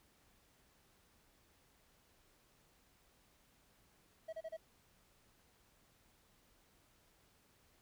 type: tone bursts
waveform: triangle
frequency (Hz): 645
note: E5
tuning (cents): -38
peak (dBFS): -40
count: 4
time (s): 4.28-4.569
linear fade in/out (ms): 10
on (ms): 49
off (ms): 31
effects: pink hiss -71 dBFS RMS until 7.81 s